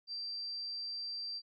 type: tone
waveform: sine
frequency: 4699 Hz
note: D8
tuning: in tune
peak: -38 dBFS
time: 0.07-1.42 s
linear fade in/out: 50 ms
effects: none